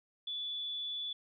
sine tone, 3453 Hz, A7, 33 cents flat, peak -36 dBFS, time 0.27-1.13 s, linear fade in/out 5 ms, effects none

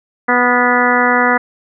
harmonic tone with a mistuned harmonic, 246.4 Hz, B3, 4 cents flat, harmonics 1 / 2 / 3 / 4 / 5 / 6 / 7 / 8, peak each -18 / -18 / -18 / -18 / -18 / -18 / -18 / -18 dBFS, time 0.28-1.38 s, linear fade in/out 10 ms, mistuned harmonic 6, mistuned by -30 cents, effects none

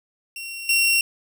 sawtooth tone with level steps, 2736 Hz, F7, 36 cents flat, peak -28 / -13 dBFS, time 0.36-1.01 s, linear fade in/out 2 ms, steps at 0.69 s, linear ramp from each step 2 ms, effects none

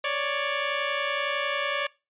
10% pulse tone pair together, 556 / 586.9 Hz, C#5 / D5, +5 / -1 cents, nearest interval minor second, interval 94 cents, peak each -20 dBFS, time 0.04-1.87 s, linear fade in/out 5 ms, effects noise-tail reverb RT60 0.3 s tail -24 dB re dry + resampled to 8000 Hz

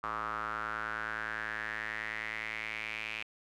square tone with band-pass filter sweep, 54.8 Hz, A1, 6 cents flat, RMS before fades -38 dBFS, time 0.03-3.23 s, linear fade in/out 5 ms, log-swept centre 1200 to 2500 Hz, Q 5.7, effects none

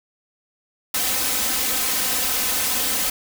white noise with comb filter, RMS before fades -22 dBFS, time 0.94-3.1 s, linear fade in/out 5 ms, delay 3.9 ms, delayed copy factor +0.85, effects none

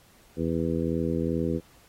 harmonic tone, 82.4 Hz, E2, in tune, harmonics 1 / 2 / 3 / 4 / 5 / 6, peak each -34 / -30 / -30 / -31 / -33 / -33 dBFS, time 0.36-1.61 s, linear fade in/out 50 ms, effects pink hiss -58 dBFS RMS until 1.88 s + AAC 48 kbps

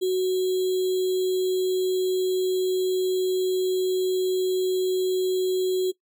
sine tone with sample-and-hold, 370.9 Hz, F#4, 4 cents sharp, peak -20 dBFS, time 0.01-5.92 s, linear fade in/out 20 ms, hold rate 3675 Hz, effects noise-tail reverb RT60 0.1 s tail -20 dB re dry

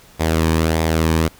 sawtooth tone with flanger, 80.5 Hz, E2, 41 cents flat, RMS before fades -17 dBFS, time 0.19-1.29 s, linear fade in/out 20 ms, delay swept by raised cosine 0.69 to 1.49 ms, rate 1.6 Hz, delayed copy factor -0.5, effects pink hiss -47 dBFS RMS until 1.39 s

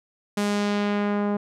sawtooth tone with low-pass filter sweep, 205.2 Hz, G#3, 21 cents flat, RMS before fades -24 dBFS, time 0.37-1.37 s, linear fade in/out 5 ms, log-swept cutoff 11000 to 950 Hz, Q 0.88, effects none

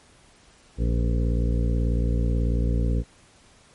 harmonic tone with a mistuned harmonic, 58.27 Hz, A#1, in tune, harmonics 1 / 2 / 3 / 4 / 5 / 7 / 8 / 9, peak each -21 / -27 / -31 / -33 / -35 / -38 / -39 / -40 dBFS, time 0.77-3.04 s, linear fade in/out 50 ms, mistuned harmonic 9, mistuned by -40 cents, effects pink hiss -55 dBFS RMS until 3.74 s + MP3 48 kbps

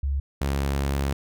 sine / sawtooth tone pair in turn, 69.3 / 69.3 Hz, C#2 / C#2, 0 / 0 cents, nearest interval unison, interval 0 cents, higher neither, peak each -22 / -19 dBFS, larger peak second, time 0.03-0.2 / 0.41-1.13 s, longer second, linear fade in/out 5 ms, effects none

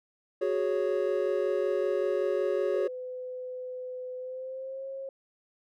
triangle chord, F# suspended second, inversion none, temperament equal, 370 / 415.3 / 554.4 Hz, F#4 / G#4 / C#5, 0 / 0 / 0 cents, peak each -28 dBFS, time 0.41-2.88 s, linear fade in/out 10 ms
sine tone with pitch glide, 506 to 539.2 Hz, B4 to C#5, +42 to -48 cents, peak -35 dBFS, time 2.74-5.09 s, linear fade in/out 2 ms, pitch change +110 cents, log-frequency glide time 4.17-4.86 s
effects none

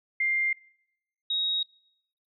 sine tone pair in turn, 2100 / 3780 Hz, C7 / A#7, +6 / +23 cents, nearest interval minor seventh, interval 1017 cents, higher second, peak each -23 / -25 dBFS, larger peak first, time 0.2-0.53 / 1.3-1.63 s, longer neither, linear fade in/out 5 ms, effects noise-tail reverb RT60 0.8 s tail -24 dB re dry

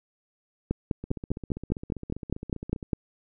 two click trains, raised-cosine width 3 ms, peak -12 / -23 dBFS, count 12 / 28, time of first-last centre 0.71-2.932 / 1.04-2.828 s, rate 4.95 / 15.1 Hz, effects none

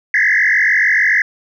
sine tone with frequency modulation, 1864.7 Hz, A#6, in tune, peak -9 dBFS, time 0.14-1.22 s, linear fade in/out 2 ms, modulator 46.8 Hz, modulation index 4.8, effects tanh soft clip ceiling -5 dBFS

